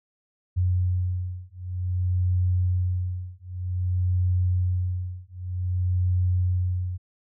sine beating tone pair, 90.4 / 90.93 Hz, F#2 / F#2, -40 / -30 cents, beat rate 0.53 Hz, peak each -25 / -25 dBFS, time 0.56-6.98 s, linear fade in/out 20 ms, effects none

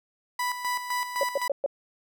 30% pulse tone with tremolo, 987.8 Hz, B5, in tune, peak -23 dBFS, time 0.39-1.48 s, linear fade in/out 5 ms, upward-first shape square, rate 3.9 Hz, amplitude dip 60%
sine tone bursts, 560 Hz, C#5, 18 cents sharp, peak -21 dBFS, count 4, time 1.21-1.662 s, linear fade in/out 2 ms, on 23 ms, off 120 ms
effects none

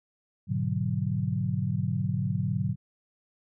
sine chord, G# half-diminished seventh, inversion none, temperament equal, 103.83 / 123.47 / 146.83 / 185 Hz, G#2 / B2 / D3 / F#3, 0 / 0 / 0 / 0 cents, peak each -31 dBFS, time 0.47-2.76 s, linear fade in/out 50 ms, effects none

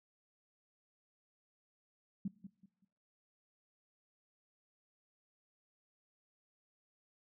sine tone with echo, 196 Hz, G3, in tune, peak -34 dBFS, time 2.25-2.28 s, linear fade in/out 5 ms, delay 190 ms, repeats 3, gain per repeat -11 dB, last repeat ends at 2.85 s, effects noise-tail reverb RT60 1.0 s tail -23 dB re dry

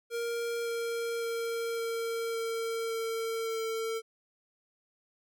square tone with pitch steps, 467.7 / 464.7 / 461.8 / 458.9 / 456 / 453.1 / 450.2 Hz, A#4 / A#4 / A#4 / A#4 / A#4 / A#4 / A4, +6 / -5 / -16 / -27 / -38 / -49 / +40 cents, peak -32 dBFS, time 0.1-4.02 s, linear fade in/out 50 ms, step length 560 ms, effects none

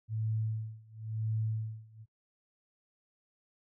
sine tone with tremolo, 110 Hz, A2, in tune, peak -29 dBFS, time 0.08-2.06 s, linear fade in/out 50 ms, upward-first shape sine, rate 0.96 Hz, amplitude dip 95%, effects noise-tail reverb RT60 0.1 s tail -23 dB re dry

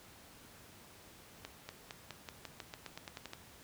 accelerating click train, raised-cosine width 0.2 ms, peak -26 dBFS, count 14, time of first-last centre 1.45-3.334 s, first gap 240 ms, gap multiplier 0.91, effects pink hiss -57 dBFS RMS until 3.63 s + high-pass 60 Hz 12 dB/octave

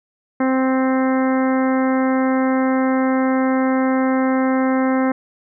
harmonic tone, 261.7 Hz, C4, in tune, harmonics 1 / 2 / 3 / 4 / 5 / 6 / 7 / 8, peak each -16 / -22 / -26 / -28 / -30 / -32 / -33 / -34 dBFS, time 0.4-5.12 s, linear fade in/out 5 ms, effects none

